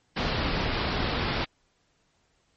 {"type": "low-pass noise", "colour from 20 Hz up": "pink", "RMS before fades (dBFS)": -28, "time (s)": [0.16, 1.45], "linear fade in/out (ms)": 10, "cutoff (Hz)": 4900, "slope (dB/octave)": 48, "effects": ["pink hiss -69 dBFS RMS until 2.56 s", "MP3 32 kbps"]}